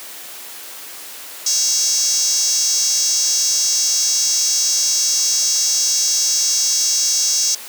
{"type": "tone with high-pass filter", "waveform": "5% pulse", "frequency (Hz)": 554.4, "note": "C#5", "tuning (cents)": 0, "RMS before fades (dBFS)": -17, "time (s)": [1.46, 7.55], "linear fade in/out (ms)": 5, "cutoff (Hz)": 6000, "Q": 4.5, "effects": ["white hiss -34 dBFS RMS until 7.68 s", "high-pass 300 Hz 12 dB/octave"]}